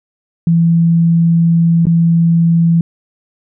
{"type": "tone with dropouts", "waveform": "sine", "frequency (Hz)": 167.3, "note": "E3", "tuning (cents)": 26, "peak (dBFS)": -7, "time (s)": [0.47, 2.81], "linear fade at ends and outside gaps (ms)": 2, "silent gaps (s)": [1.855, 1.868], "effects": []}